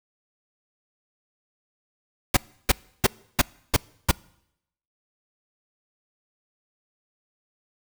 pink noise bursts, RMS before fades -17 dBFS, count 6, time 2.34-4.114 s, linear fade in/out 5 ms, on 29 ms, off 320 ms, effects noise-tail reverb RT60 0.8 s tail -25 dB re dry

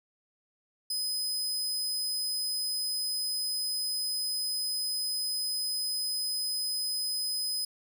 sawtooth tone, 5030 Hz, D#8, 18 cents sharp, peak -27 dBFS, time 0.9-7.65 s, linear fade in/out 5 ms, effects none

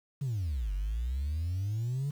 sine exponential two-way sweep, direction down then up, 146.83 to 46.25 to 146.83 Hz, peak -28 dBFS, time 0.21-2.11 s, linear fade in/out 10 ms, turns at 0.73 s, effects tanh soft clip ceiling -26 dBFS + 9-bit

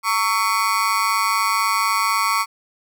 35% pulse tone with amplitude modulation, 1118 Hz, C#6, 14 cents sharp, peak -11 dBFS, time 0.03-2.46 s, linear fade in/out 50 ms, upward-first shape sine, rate 204 Hz, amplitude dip 100%, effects none

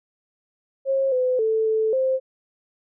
sine tone with pitch steps, 539 / 507 / 441.6 / 439 / 524 Hz, C#5 / B4 / A4 / A4 / C5, -49 / +45 / +6 / -4 / +2 cents, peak -18 dBFS, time 0.85-2.2 s, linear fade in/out 50 ms, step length 270 ms, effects none

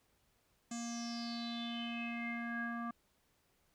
square tone with low-pass filter sweep, 234.6 Hz, A#3, 11 cents sharp, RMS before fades -41 dBFS, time 0.71-2.91 s, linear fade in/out 5 ms, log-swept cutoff 7200 to 1300 Hz, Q 8.9, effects pink hiss -75 dBFS RMS until 3.74 s

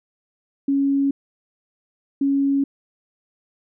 sine tone pair in turn, 277.2 / 277.2 Hz, C#4 / C#4, 0 / 0 cents, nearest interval unison, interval 0 cents, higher neither, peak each -16 dBFS, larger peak neither, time 0.68-1.11 / 2.21-2.64 s, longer neither, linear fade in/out 5 ms, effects none

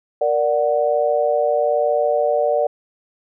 sine chord, Bb augmented, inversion none, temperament equal, 466.2 / 587.3 / 740 Hz, Bb4 / D5 / F#5, 0 / 0 / 0 cents, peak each -21 / -17 / -22 dBFS, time 0.21-2.67 s, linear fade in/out 5 ms, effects none

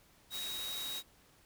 sine tone in noise, 3805 Hz, A#7, 35 cents sharp, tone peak -39 dBFS, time 0.3-1.03 s, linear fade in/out 50 ms, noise white, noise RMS -44 dBFS, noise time 0.3-1.03 s, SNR +2 dB, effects pink hiss -65 dBFS RMS until 1.45 s

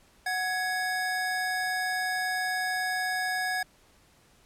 square tone pair together, 740 / 1670.9 Hz, F#5 / G#6, 0 / +10 cents, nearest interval octave + major second, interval 1410 cents, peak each -32 / -30 dBFS, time 0.26-3.63 s, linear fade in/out 5 ms, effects pink hiss -61 dBFS RMS until 4.45 s + low-pass 12000 Hz 12 dB/octave

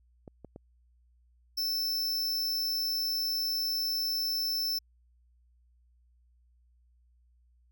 clicks, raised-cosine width 2 ms, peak -31 dBFS, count 3, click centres 0.278 / 0.447 / 0.561 s
square tone, 5310 Hz, E8, 12 cents sharp, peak -29 dBFS, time 1.57-4.79 s, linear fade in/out 10 ms
effects added 60 Hz sine -62 dBFS peak until 7.71 s

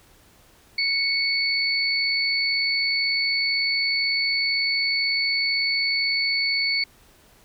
sine tone pair together, 2217 / 4462 Hz, C#7 / C#8, 0 / +11 cents, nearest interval octave, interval 1211 cents, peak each -23 dBFS, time 0.78-6.84 s, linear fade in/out 5 ms, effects pink hiss -55 dBFS RMS until 7.44 s

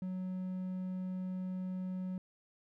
triangle tone, 185 Hz, F#3, in tune, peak -34 dBFS, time 0.02-2.18 s, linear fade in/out 2 ms, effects none

